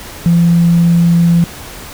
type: tone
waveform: sine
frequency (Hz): 170.3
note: F3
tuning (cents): -43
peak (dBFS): -5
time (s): 0.26-1.44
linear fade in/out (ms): 0
effects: tanh soft clip ceiling -1 dBFS + pink hiss -30 dBFS RMS until 1.93 s